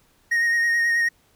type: tone with vibrato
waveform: triangle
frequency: 1864.7 Hz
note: A#6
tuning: in tune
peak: -16 dBFS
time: 0.31-1.09 s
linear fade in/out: 10 ms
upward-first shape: sine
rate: 9.3 Hz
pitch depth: 19 cents each way
effects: pink hiss -61 dBFS RMS until 1.35 s